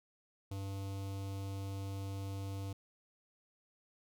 square tone with notch filter, 97.9 Hz, G2, 2 cents flat, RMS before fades -41 dBFS, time 0.51-2.73 s, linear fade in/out 5 ms, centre 1700 Hz, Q 1.2, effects none

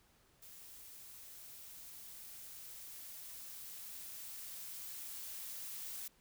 blue noise with level ramp, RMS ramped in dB -55 to -45 dBFS, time 0.42-6.08 s, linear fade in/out 5 ms, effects pink hiss -70 dBFS RMS until 6.2 s

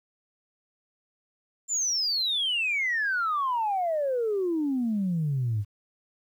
sine exponential sweep, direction down, 7340 to 98.6 Hz, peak -23 dBFS, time 1.68-5.65 s, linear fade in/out 50 ms, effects tanh soft clip ceiling -20 dBFS + 10-bit

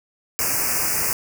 white band-stop noise, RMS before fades -22 dBFS, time 0.39-1.13 s, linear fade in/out 0 ms, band 2700 to 4800 Hz, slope 96 dB/octave, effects none

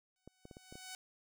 5% pulse tone with exponential growth, 748 Hz, F#5, 19 cents sharp, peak -32 dBFS, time 0.16-0.95 s, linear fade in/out 1 ms, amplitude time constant 170 ms
clicks, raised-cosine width 2 ms, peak -37 dBFS, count 6, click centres 0.276 / 0.454 / 0.512 / 0.569 / 0.725 / 0.755 s
effects none

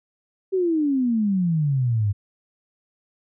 sine exponential sweep, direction down, 389.3 to 98 Hz, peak -18 dBFS, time 0.52-2.13 s, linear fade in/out 20 ms, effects none

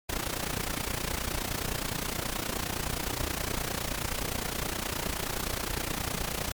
pink noise with amplitude modulation, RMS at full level -29 dBFS, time 0.09-6.52 s, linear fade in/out 5 ms, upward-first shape sine, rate 29.6 Hz, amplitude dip 80%, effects MP3 96 kbps

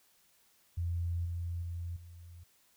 sine tone with level steps, 85.8 Hz, F2, 30 cents flat, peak -31 / -34 / -36 / -48 dBFS, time 0.77-2.44 s, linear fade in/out 10 ms, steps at 1.25 / 1.62 / 1.96 s, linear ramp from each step 5 ms, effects white hiss -68 dBFS RMS until 2.76 s

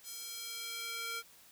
square tone with high-pass filter sweep, 461.4 Hz, A#4, 18 cents flat, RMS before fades -42 dBFS, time 0.03-1.23 s, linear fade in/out 50 ms, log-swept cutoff 6100 to 1500 Hz, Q 0.94, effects white hiss -60 dBFS RMS until 1.51 s

